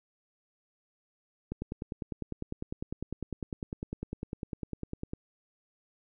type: click train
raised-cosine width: 3 ms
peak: -22 dBFS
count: 37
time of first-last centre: 1.52-5.134 s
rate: 9.96 Hz
effects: none